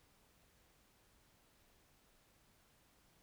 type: silence
effects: pink hiss -71 dBFS RMS until 3.22 s